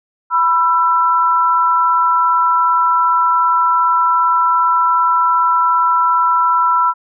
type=tone pair together; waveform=sine; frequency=987.8 / 1338.7 Hz; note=B5 / E6; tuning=0 / +26 cents; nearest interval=perfect fourth; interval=526 cents; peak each=-13 / -13 dBFS; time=0.3-6.94 s; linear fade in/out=50 ms; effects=none